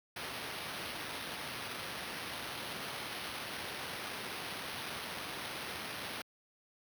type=noise with sample-and-hold; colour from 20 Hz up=blue; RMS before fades=-42 dBFS; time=0.16-6.22 s; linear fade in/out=5 ms; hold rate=7350 Hz; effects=high-pass 80 Hz 12 dB/octave